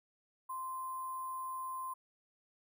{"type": "tone with sample-and-hold", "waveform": "sine", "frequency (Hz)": 1042, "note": "C6", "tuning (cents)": -7, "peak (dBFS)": -38, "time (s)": [0.49, 1.94], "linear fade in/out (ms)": 10, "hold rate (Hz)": 11025, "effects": []}